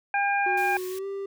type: harmonic tone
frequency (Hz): 804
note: G5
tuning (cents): +44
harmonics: 1 / 2 / 3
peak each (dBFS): -24 / -27 / -29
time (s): 0.14-0.77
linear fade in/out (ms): 2
type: tone with pitch glide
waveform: triangle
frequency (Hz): 367.9 to 394.3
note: F#4 to G4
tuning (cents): -10 to +10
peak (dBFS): -28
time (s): 0.46-1.26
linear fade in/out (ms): 5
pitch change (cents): +120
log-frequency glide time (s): 0.89-1.06
type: band-stop noise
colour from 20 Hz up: white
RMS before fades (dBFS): -43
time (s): 0.57-0.99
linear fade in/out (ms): 5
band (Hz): 140 to 1500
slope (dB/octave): 96
effects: none